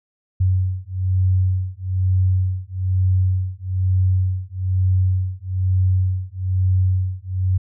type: beating tone pair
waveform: sine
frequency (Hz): 92.5 / 93.6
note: F#2 / F#2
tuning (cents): 0 / +20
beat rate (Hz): 1.1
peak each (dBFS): -19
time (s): 0.4-7.58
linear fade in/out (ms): 10
effects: none